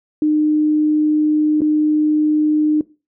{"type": "tone with dropouts", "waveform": "sine", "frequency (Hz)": 304.3, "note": "D#4", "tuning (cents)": -38, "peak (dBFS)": -12, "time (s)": [0.22, 2.81], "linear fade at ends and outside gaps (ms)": 2, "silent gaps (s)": [1.607, 1.617], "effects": ["noise-tail reverb RT60 0.3 s tail -20 dB re dry"]}